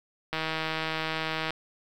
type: click train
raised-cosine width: 0.3 ms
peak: -14 dBFS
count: 188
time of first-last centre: 0.33-1.506 s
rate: 159 Hz
effects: 8-bit